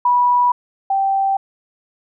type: tone pair in turn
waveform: sine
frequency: 978 / 780.5 Hz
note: B5 / G5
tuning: -17 / -8 cents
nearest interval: major third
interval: 391 cents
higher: first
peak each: -11 / -14 dBFS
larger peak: first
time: 0.05-0.52 / 0.9-1.37 s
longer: neither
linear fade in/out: 5 ms
effects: none